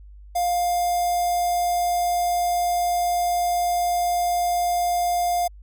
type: tone with notch filter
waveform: square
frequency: 704 Hz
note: F5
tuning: 14 cents sharp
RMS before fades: -22 dBFS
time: 0.35-5.48 s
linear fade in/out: 10 ms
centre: 2600 Hz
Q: 0.54
effects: added 50 Hz sine -41 dBFS peak until 5.62 s